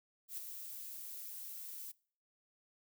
violet noise with ADSR envelope, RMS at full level -41 dBFS, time 0.28-1.92 s, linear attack 96 ms, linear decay 12 ms, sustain -6 dB, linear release 11 ms, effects noise-tail reverb RT60 0.5 s tail -24 dB re dry

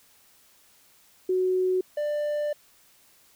sine / triangle tone pair in turn, 370 / 592.6 Hz, F#4 / D5, 0 / +15 cents, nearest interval minor sixth, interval 815 cents, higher second, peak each -21 / -23 dBFS, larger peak first, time 1.29-1.81 / 1.97-2.53 s, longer second, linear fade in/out 5 ms, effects white hiss -59 dBFS RMS until 3.35 s

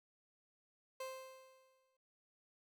30% pulse tone with exponential decay, 523.3 Hz, C5, in tune, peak -39 dBFS, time 1-1.97 s, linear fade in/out 5 ms, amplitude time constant 210 ms, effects none

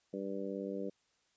harmonic tone, 98 Hz, G2, in tune, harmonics 2 / 3 / 4 / 5 / 6, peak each -42 / -43 / -43 / -42 / -47 dBFS, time 0.13-0.9 s, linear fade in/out 10 ms, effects white hiss -75 dBFS RMS until 1.36 s + resampled to 16000 Hz

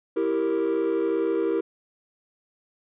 triangle chord, E diminished, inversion none, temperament equal, 329.6 / 392 / 466.2 Hz, E4 / G4 / Bb4, 0 / 0 / 0 cents, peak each -23 dBFS, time 0.16-1.61 s, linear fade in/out 10 ms, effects tanh soft clip ceiling -16 dBFS + resampled to 8000 Hz

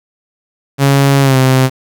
sawtooth tone with pitch glide, 138.59 to 130.81 Hz, C#3 to C3, 0 to 0 cents, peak -3 dBFS, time 0.78-1.7 s, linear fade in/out 50 ms, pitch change -100 cents, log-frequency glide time 1.21-1.37 s, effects 7-bit

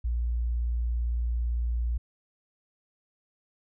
sine tone, 58.9 Hz, A#1, 19 cents sharp, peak -25 dBFS, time 0.04-1.98 s, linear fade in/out 10 ms, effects none

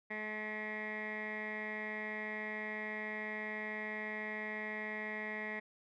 15% pulse tone with low-pass filter, 213.9 Hz, A3, 49 cents flat, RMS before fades -41 dBFS, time 0.1-5.6 s, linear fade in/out 10 ms, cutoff 2000 Hz, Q 9.9, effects none

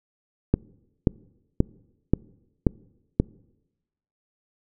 click train, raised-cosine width 3 ms, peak -4 dBFS, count 6, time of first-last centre 0.54-3.2 s, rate 1.88 Hz, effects noise-tail reverb RT60 1.0 s tail -25 dB re dry

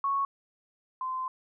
sine tone pair in turn, 1106 / 1034 Hz, C#6 / C6, -4 / -21 cents, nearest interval minor second, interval 117 cents, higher first, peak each -25 / -30 dBFS, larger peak first, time 0.04-0.25 / 1.01-1.28 s, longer second, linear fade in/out 2 ms, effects none

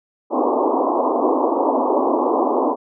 pink band-pass noise, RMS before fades -18 dBFS, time 0.3-2.76 s, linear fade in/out 50 ms, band 250 to 1100 Hz, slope 96 dB/octave, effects none

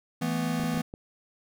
square chord, E suspended fourth, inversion none, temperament equal, 164.81 / 220 / 246.9 Hz, E3 / A3 / B3, 0 / 0 / 0 cents, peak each -31 / -34 / -31 dBFS, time 0.21-0.82 s, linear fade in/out 10 ms
clicks, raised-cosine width 2 ms, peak -25 dBFS, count 5, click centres 0.598 / 0.638 / 0.743 / 0.775 / 0.939 s
effects none

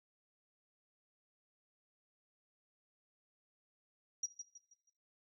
sine tone with echo, 5740 Hz, F8, 47 cents sharp, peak -32 dBFS, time 4.23-4.26 s, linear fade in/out 5 ms, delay 160 ms, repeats 4, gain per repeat -9 dB, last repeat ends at 4.9 s, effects noise-tail reverb RT60 0.5 s tail -19 dB re dry + tanh soft clip ceiling -29 dBFS

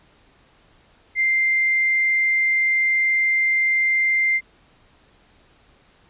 sine tone, 2093 Hz, C7, in tune, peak -16 dBFS, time 1.15-4.41 s, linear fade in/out 50 ms, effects pink hiss -56 dBFS RMS until 6.09 s + resampled to 8000 Hz

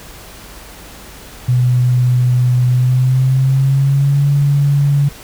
sine tone with pitch glide, 124.5 to 142.19 Hz, B2 to C#3, +14 to +44 cents, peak -9 dBFS, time 1.48-5.09 s, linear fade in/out 10 ms, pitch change +230 cents, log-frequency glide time 2.68-4.25 s, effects added 50 Hz sine -40 dBFS peak until 5.23 s + pink hiss -36 dBFS RMS until 5.23 s

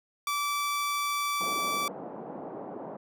sawtooth tone, 1159 Hz, D6, 23 cents flat, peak -24 dBFS, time 0.27-1.88 s, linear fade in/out 2 ms
white band-pass noise, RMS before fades -40 dBFS, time 1.4-2.97 s, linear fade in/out 10 ms, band 170 to 780 Hz, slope 24 dB/octave
effects none

